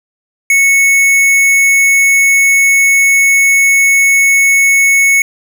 sine tone with hard clipping, 2207 Hz, C#7, 8 cents flat, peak -7 dBFS, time 0.5-5.22 s, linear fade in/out 2 ms, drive 16 dB, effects none

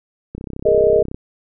click train, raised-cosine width 3 ms, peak -16 dBFS, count 27, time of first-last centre 0.35-1.145 s, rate 32.7 Hz
sine chord, Ab suspended second, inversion none, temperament equal, 415.3 / 466.2 / 622.3 Hz, Ab4 / Bb4 / Eb5, 0 / 0 / 0 cents, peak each -15 dBFS, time 0.65-1.03 s, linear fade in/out 10 ms
effects none

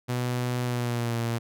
sawtooth tone with pitch glide, 123.47 to 116.74 Hz, B2 to A#2, 0 to +3 cents, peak -22 dBFS, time 0.08-1.39 s, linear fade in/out 20 ms, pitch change -97 cents, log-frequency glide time 0.64-1.17 s, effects none

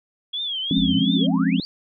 sine tone with vibrato, 3311 Hz, G#7, 6 cents flat, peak -24 dBFS, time 0.33-1.27 s, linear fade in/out 10 ms, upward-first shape triangle, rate 2.8 Hz, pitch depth 170 cents each way
sine chord, Db major seventh, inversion first, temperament equal, 174.61 / 207.7 / 261.6 / 277.2 Hz, F3 / Ab3 / C4 / Db4, 0 / 0 / 0 / 0 cents, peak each -22 / -23 / -21 / -25 dBFS, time 0.71-1.6 s, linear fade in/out 2 ms
sine exponential sweep, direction up, 37.19 to 4788 Hz, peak -30 dBFS, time 0.77-1.65 s, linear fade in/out 0 ms
effects none

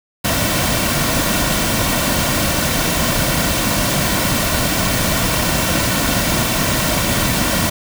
pink noise with comb filter, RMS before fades -17 dBFS, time 0.24-7.7 s, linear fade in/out 10 ms, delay 2.4 ms, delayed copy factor -0.5, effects none

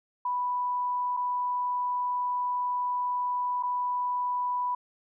sine tone with dropouts, 987.8 Hz, B5, in tune, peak -26 dBFS, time 0.25-4.75 s, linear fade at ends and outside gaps 5 ms, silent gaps 1.168-1.171 / 3.627-3.633 s, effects none

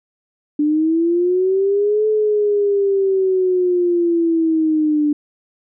sine linear two-way sweep, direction up then down, 293.7 to 432.2 to 293.7 Hz, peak -13 dBFS, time 0.59-5.13 s, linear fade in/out 5 ms, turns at 2.07 s, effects none

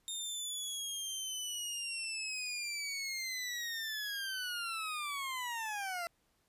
20% pulse linear sweep, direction down, 3668 to 671 Hz, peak -32 dBFS, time 0.08-6.07 s, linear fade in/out 0 ms, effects pink hiss -75 dBFS RMS until 6.48 s + resampled to 32000 Hz

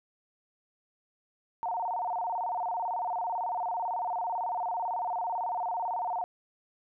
sine tone with vibrato, 812 Hz, G#5, 39 cents flat, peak -29 dBFS, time 1.63-6.24 s, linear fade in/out 0 ms, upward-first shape square, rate 18 Hz, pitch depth 210 cents each way, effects none

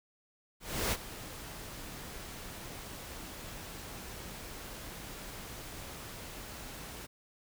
pink noise with ADSR envelope, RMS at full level -30 dBFS, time 0.6-7.07 s, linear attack 320 ms, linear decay 44 ms, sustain -15 dB, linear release 19 ms, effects none

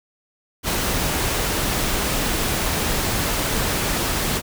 pink noise, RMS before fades -22 dBFS, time 0.63-4.42 s, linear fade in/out 50 ms, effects none

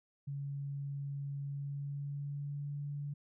sine tone with pitch glide, 140.6 to 143.97 Hz, C#3 to D3, +25 to -34 cents, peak -37 dBFS, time 0.27-3.14 s, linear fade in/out 10 ms, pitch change +41 cents, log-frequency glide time 1.42-2.75 s, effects none

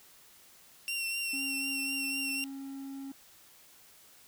sawtooth tone with vibrato, 2736 Hz, F7, 36 cents flat, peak -29 dBFS, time 0.88-2.44 s, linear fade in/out 0 ms, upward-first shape triangle, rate 4 Hz, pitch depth 30 cents each way
triangle tone, 272.5 Hz, C#4, 29 cents flat, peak -37 dBFS, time 1.33-3.12 s, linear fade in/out 5 ms
effects white hiss -58 dBFS RMS until 4.27 s

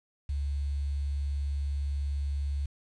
sine tone with quantisation, 70.7 Hz, C#2, 35 cents sharp, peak -28 dBFS, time 0.29-2.66 s, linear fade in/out 5 ms, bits 9, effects resampled to 22050 Hz

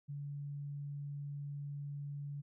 sine tone, 143.3 Hz, D3, 42 cents flat, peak -40 dBFS, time 0.08-2.42 s, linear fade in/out 20 ms, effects none

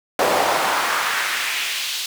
brown noise with high-pass filter sweep, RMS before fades -21 dBFS, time 0.19-2.06 s, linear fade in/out 2 ms, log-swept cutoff 560 to 3800 Hz, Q 1.6, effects none

